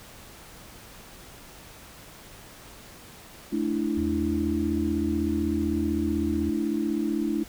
sine chord, A suspended fourth, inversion none, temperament equal with one note detuned, 217.1 / 293.7 / 329.6 Hz, A3 / D4 / E4, -23 / 0 / 0 cents, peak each -29 / -28 / -28 dBFS, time 3.52-7.44 s, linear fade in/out 10 ms
sine tone with pitch glide, 81.2 to 80.64 Hz, E2 to E2, -26 to -38 cents, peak -31 dBFS, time 3.97-6.5 s, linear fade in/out 5 ms, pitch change -12 cents, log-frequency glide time 5.86-6.14 s
effects pink hiss -47 dBFS RMS until 7.48 s

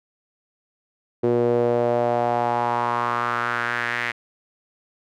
sawtooth tone with band-pass filter sweep, 119.7 Hz, A#2, 46 cents sharp, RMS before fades -22 dBFS, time 1.23-4.12 s, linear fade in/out 10 ms, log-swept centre 400 to 2000 Hz, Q 3.5, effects none

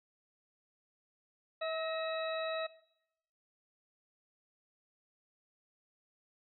harmonic tone with a mistuned harmonic, 645 Hz, E5, 38 cents flat, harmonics 1 / 2 / 3 / 4 / 6, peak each -35 / -42 / -46 / -47 / -45 dBFS, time 1.61-2.67 s, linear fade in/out 10 ms, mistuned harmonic 3, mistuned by -48 cents, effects noise-tail reverb RT60 0.8 s tail -19 dB re dry

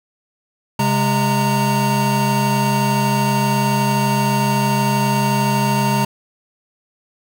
square tone cluster, 133.6 / 205.6 / 922 Hz, C3 / G#3 / A#5, +36 / -17 / -19 cents, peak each -20 dBFS, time 0.79-6.05 s, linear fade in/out 5 ms, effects none

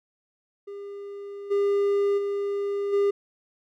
triangle tone with level steps, 402.5 Hz, G4, 46 cents sharp, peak -33 / -18 / -23 / -17 dBFS, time 0.67-3.11 s, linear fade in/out 10 ms, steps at 1.5 / 2.17 / 2.92 s, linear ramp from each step 20 ms, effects none

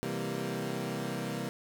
20% pulse chord, C dominant seventh, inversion none, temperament equal, 130.81 / 164.81 / 196 / 233.1 Hz, C3 / E3 / G3 / Bb3, 0 / 0 / 0 / 0 cents, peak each -34 dBFS, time 0.03-1.49 s, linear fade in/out 0 ms, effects none

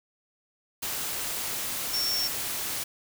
sine tone in noise, 5460 Hz, F8, 40 cents flat, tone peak -26 dBFS, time 1.93-2.28 s, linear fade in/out 10 ms, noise white, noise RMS -32 dBFS, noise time 0.82-2.84 s, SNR +3 dB, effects none

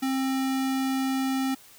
square tone, 265.4 Hz, C4, 25 cents sharp, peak -25 dBFS, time 0.02-1.55 s, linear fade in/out 10 ms, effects white hiss -52 dBFS RMS until 1.78 s

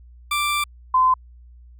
20% pulse / sine tone pair in turn, 1176 / 1027 Hz, D6 / C6, +2 / -33 cents, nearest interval major second, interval 235 cents, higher first, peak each -15 / -13 dBFS, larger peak second, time 0.31-0.64 / 0.94-1.14 s, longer first, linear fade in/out 5 ms, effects added 60 Hz sine -43 dBFS peak until 1.79 s

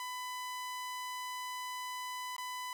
sawtooth tone with dropouts, 1000 Hz, B5, 21 cents sharp, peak -35 dBFS, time 0-2.73 s, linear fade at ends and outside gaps 1 ms, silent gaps 2.365-2.381 s, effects none

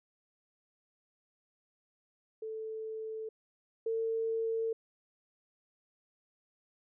sine tone pair in turn, 440 / 450.8 Hz, A4 / A4, 0 / +42 cents, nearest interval unison, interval 42 cents, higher second, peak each -37 / -30 dBFS, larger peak second, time 2.42-3.29 / 3.86-4.73 s, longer neither, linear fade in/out 5 ms, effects none

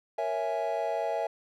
triangle chord, A# half-diminished seventh, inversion none, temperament equal, 466.2 / 554.4 / 659.3 / 830.6 Hz, A#4 / C#5 / E5 / G#5, 0 / 0 / 0 / 0 cents, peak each -34 / -33 / -29 / -32 dBFS, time 0.18-1.27 s, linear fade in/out 5 ms, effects none

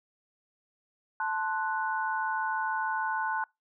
sine chord, F# diminished, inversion first, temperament equal, 880 / 1046.5 / 1480 Hz, A5 / C6 / F#6, 0 / 0 / 0 cents, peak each -31 / -35 / -32 dBFS, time 1.2-3.44 s, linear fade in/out 2 ms, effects noise-tail reverb RT60 0.2 s tail -25 dB re dry

